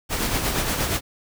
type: noise with tremolo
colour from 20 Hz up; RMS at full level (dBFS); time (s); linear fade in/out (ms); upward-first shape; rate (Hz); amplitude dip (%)
pink; -22; 0.09-1.01; 50; sine; 8.5; 45
effects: none